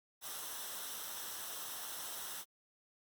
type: noise with comb filter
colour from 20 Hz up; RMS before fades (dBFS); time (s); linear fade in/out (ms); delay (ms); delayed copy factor
white; -44; 0.21-2.45; 50; 0.43; -0.6
effects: Opus 48 kbps